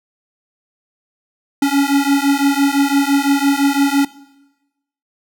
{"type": "beating tone pair", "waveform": "square", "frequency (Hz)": [277.2, 283.1], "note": ["C#4", "C#4"], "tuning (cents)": [0, 37], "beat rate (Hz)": 5.9, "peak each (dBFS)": -16, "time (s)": [1.62, 4.05], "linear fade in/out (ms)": 5, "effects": ["noise-tail reverb RT60 1.0 s tail -19 dB re dry"]}